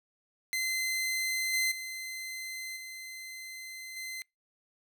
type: tone with level steps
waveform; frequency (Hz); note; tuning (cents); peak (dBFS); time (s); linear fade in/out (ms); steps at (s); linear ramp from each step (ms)
sawtooth; 2064; C7; -24; -26 / -23 / -34 / -38 / -34; 0.53-4.22; 0; 1.53 / 1.71 / 2.76 / 3.96; 10
effects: noise-tail reverb RT60 0.2 s tail -26 dB re dry